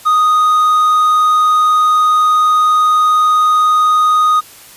triangle tone with vibrato, 1242 Hz, D#6, 3 cents flat, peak -6 dBFS, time 0.05-4.41 s, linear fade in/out 20 ms, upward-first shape square, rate 20 Hz, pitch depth 10 cents each way, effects white hiss -38 dBFS RMS until 4.76 s + resampled to 32000 Hz

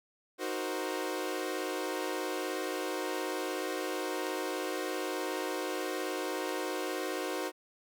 sawtooth chord, C half-diminished seventh, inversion first, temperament equal, 311.1 / 370 / 466.2 / 523.3 Hz, Eb4 / Gb4 / Bb4 / C5, 0 / 0 / 0 / 0 cents, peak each -35 / -33 / -37 / -35 dBFS, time 0.38-7.52 s, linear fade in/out 50 ms, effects none

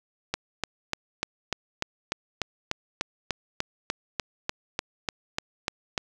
click train, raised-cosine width 0.2 ms, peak -9 dBFS, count 20, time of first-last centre 0.34-5.978 s, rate 3.37 Hz, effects none

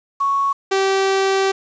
sine / sawtooth tone pair in turn, 1108.7 / 387.3 Hz, C#6 / G4, 0 / -21 cents, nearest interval octave + tritone, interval 1821 cents, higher first, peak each -15 / -11 dBFS, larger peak second, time 0.2-0.53 / 0.71-1.52 s, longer second, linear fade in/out 10 ms, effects resampled to 16000 Hz + 7-bit

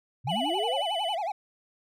sine linear sweep, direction up, 109.9 to 600 Hz, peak -30 dBFS, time 0.24-0.83 s, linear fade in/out 20 ms
triangle tone with vibrato, 750 Hz, F#5, 23 cents sharp, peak -26 dBFS, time 0.27-1.32 s, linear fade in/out 5 ms, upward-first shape sine, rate 11 Hz, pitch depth 240 cents each way
triangle tone with pitch glide, 2960 to 2989 Hz, F#7 to F#7, 0 to +17 cents, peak -30 dBFS, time 0.29-1.15 s, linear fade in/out 5 ms, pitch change +17 cents, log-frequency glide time 0.46-0.86 s
effects none

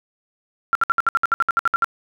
sine tone bursts, 1370 Hz, F6, 34 cents flat, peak -13 dBFS, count 14, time 0.73-1.844 s, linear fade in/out 0 ms, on 22 ms, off 62 ms, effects none

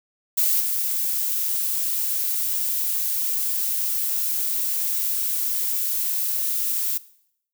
violet noise with level steps, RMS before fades -20 / -24 dBFS, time 0.37-6.98 s, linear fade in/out 10 ms, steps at 0.6 s, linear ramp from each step 5 ms, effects noise-tail reverb RT60 0.7 s tail -19 dB re dry

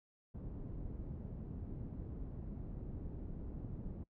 pink low-pass noise, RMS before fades -45 dBFS, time 0.34-4.04 s, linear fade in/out 10 ms, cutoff 270 Hz, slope 12 dB/octave, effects noise-tail reverb RT60 0.1 s tail -23 dB re dry

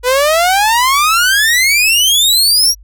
sawtooth exponential sweep, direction up, 484.3 to 5790 Hz, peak -5 dBFS, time 0.03-2.75 s, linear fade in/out 50 ms, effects added 50 Hz sine -36 dBFS peak until 2.83 s

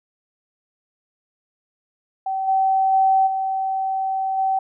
sine tone with level steps, 768 Hz, G5, 36 cents flat, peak -21 / -15 / -13 / -20 / -17 dBFS, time 2.26-4.59 s, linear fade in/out 5 ms, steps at 2.47 / 2.92 / 3.26 / 4.37 s, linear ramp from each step 20 ms, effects none

